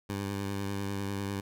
15% pulse tone with vibrato, 99.4 Hz, G2, 25 cents sharp, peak -26 dBFS, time 0.09-1.41 s, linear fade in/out 10 ms, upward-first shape triangle, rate 10 Hz, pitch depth 30 cents each way, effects none

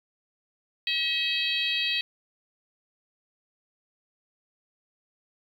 harmonic tone, 643 Hz, E5, 43 cents flat, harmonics 3 / 4 / 5 / 6 / 7, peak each -35 / -29 / -30 / -30 / -34 dBFS, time 0.87-2.01 s, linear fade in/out 2 ms, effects 9-bit

